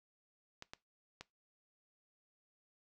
clicks, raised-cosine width 0.2 ms, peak -29 dBFS, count 3, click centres 0.624 / 0.735 / 1.21 s, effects noise-tail reverb RT60 0.2 s tail -20 dB re dry

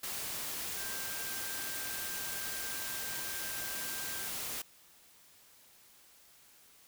sine tone in noise, 1578 Hz, G6, 11 cents sharp, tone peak -46 dBFS, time 0.77-4.28 s, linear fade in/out 5 ms, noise white, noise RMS -39 dBFS, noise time 0.03-4.62 s, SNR -10 dB, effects white hiss -61 dBFS RMS until 6.87 s

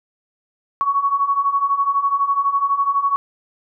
sine beating tone pair, 1108.7 / 1120.7 Hz, C#6 / C#6, 0 / +19 cents, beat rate 12 Hz, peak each -21 / -17 dBFS, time 0.81-3.16 s, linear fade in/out 0 ms, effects none

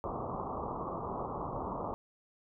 white low-pass noise, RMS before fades -38 dBFS, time 0.04-1.94 s, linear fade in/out 0 ms, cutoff 1200 Hz, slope 96 dB/octave, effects none

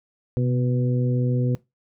harmonic tone with a mistuned harmonic, 123.47 Hz, B2, in tune, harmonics 1 / 2 / 3 / 4, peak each -20 / -27 / -32 / -31 dBFS, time 0.37-1.55 s, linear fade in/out 0 ms, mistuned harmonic 1, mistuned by +48 cents, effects noise-tail reverb RT60 0.2 s tail -20 dB re dry

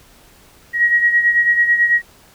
sine beating tone pair, 1898 / 1907.1 Hz, A#6 / A#6, +31 / +39 cents, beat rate 9.1 Hz, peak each -12 / -19 dBFS, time 0.73-2.02 s, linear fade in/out 50 ms, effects pink hiss -48 dBFS RMS until 2.34 s

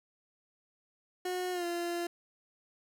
30% pulse tone with pitch glide, 363.6 to 345 Hz, F#4 to F4, -30 to -21 cents, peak -30 dBFS, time 1.25-2.07 s, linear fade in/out 5 ms, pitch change -91 cents, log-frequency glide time 1.52-1.65 s, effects none

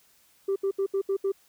sine tone bursts, 391.3 Hz, G4, 3 cents flat, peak -21 dBFS, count 6, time 0.48-1.32 s, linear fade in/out 10 ms, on 80 ms, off 72 ms, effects tanh soft clip ceiling -21 dBFS + white hiss -62 dBFS RMS until 1.48 s

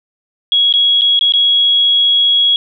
sine tone with dropouts, 3325 Hz, G#7, 1 cent sharp, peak -8 dBFS, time 0.52-2.56 s, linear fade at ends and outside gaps 1 ms, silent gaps 0.726-0.738 / 1.011-1.018 / 1.192-1.21 / 1.322-1.337 s, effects none

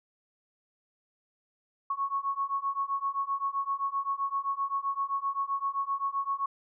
sine beating tone pair, 1100 / 1107.7 Hz, C#6 / C#6, -14 / -2 cents, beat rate 7.7 Hz, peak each -32 / -31 dBFS, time 1.9-6.46 s, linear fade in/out 5 ms, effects none

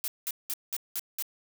blue noise bursts, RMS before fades -32 dBFS, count 6, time 0.04-1.224 s, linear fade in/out 0 ms, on 39 ms, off 190 ms, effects none

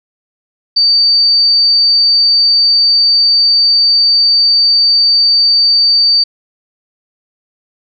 sine tone, 4608 Hz, D8, 34 cents flat, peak -6 dBFS, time 0.76-6.24 s, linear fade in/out 10 ms, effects none

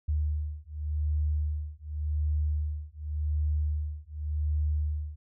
sine beating tone pair, 75 / 75.88 Hz, D2 / D#2, +37 / -43 cents, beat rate 0.88 Hz, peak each -30 dBFS, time 0.08-5.16 s, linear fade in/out 10 ms, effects none

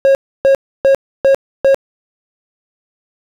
triangle tone bursts, 544 Hz, C#5, 33 cents flat, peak -4 dBFS, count 5, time 0.05-1.745 s, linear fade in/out 0 ms, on 99 ms, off 300 ms, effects 7-bit

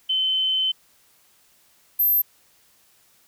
sine tone pair in turn, 3064 / 12345 Hz, G7 / G9, -40 / -28 cents, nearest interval 2 octaves, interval 2412 cents, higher second, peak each -19 / -16 dBFS, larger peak second, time 0.09-0.72 / 1.99-2.22 s, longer first, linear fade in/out 10 ms, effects white hiss -59 dBFS RMS until 3.27 s

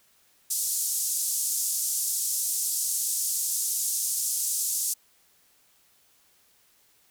pink band-pass noise, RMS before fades -28 dBFS, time 0.5-4.94 s, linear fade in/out 10 ms, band 6400 to 13000 Hz, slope 24 dB/octave, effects white hiss -63 dBFS RMS until 7.1 s

